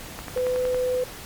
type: click train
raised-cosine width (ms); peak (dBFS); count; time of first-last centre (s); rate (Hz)
0.5; -18; 7; 0.19-0.746; 10.8
type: tone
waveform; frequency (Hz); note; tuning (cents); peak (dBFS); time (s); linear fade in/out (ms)
sine; 503; B4; +32; -21; 0.36-1.04; 5
effects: pink hiss -39 dBFS RMS until 1.25 s + MP3 96 kbps